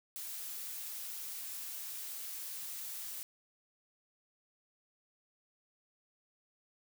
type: noise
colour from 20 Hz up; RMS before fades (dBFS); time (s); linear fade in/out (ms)
blue; -43; 0.16-3.23; 0
effects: none